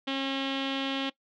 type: tone with low-pass filter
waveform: sawtooth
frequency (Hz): 271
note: C#4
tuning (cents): -39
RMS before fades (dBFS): -31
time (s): 0.07-1.1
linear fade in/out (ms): 10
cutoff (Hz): 3300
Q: 5.3
effects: noise-tail reverb RT60 0.1 s tail -20 dB re dry